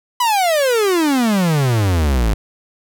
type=exponential sweep; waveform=45% pulse; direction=down; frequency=1009 to 50.1 Hz; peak=-13 dBFS; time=0.2-2.34 s; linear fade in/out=5 ms; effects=none